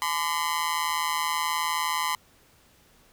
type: tone with amplitude modulation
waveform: sawtooth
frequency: 1019 Hz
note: C6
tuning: 46 cents flat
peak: -17 dBFS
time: 0.02-2.15 s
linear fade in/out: 0 ms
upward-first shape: sine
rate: 159 Hz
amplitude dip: 100%
effects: pink hiss -59 dBFS RMS until 3.12 s